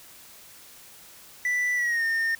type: tone with pitch glide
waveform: triangle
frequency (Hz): 1975.5 to 1822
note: B6 to A#6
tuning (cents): 0 to -40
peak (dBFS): -21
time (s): 1.45-2.35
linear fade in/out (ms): 2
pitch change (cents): -140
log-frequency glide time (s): 1.75-2.04
effects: white hiss -49 dBFS RMS until 2.39 s